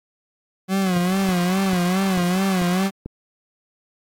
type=tone with vibrato; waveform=40% pulse; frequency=185 Hz; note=F#3; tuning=in tune; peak=-17 dBFS; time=0.68-2.91 s; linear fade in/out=50 ms; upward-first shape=sine; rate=2.4 Hz; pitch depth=92 cents each way
type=click train; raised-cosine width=3 ms; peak=-18 dBFS; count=5; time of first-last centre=1.29-3.06 s; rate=2.26 Hz
effects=AAC 48 kbps